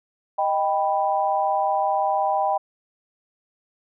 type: chord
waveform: sine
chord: Eb augmented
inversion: none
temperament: equal with one note detuned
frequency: 622.3 / 786.7 / 987.8 Hz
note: Eb5 / G5 / B5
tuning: 0 / +6 / 0 cents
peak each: -25 / -21 / -26 dBFS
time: 0.38-2.58 s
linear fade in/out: 10 ms
effects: none